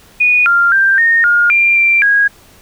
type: tone with pitch steps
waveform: sine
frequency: 2464 / 1393 / 1579 / 1841 / 1422 / 2383 / 2360 / 1644 Hz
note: D#7 / F6 / G6 / A#6 / F6 / D7 / D7 / G#6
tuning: -17 / -5 / +12 / -22 / +31 / +25 / +8 / -18 cents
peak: -7 dBFS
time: 0.2-2.28 s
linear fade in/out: 10 ms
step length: 260 ms
effects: pink hiss -44 dBFS RMS until 2.61 s